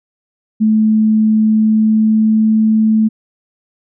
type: tone with pitch glide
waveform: sine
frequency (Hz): 217.2 to 218.6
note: A3 to A3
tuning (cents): -22 to -11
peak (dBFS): -8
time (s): 0.6-3.09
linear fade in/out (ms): 20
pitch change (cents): +11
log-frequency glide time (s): 1.43-2.55
effects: none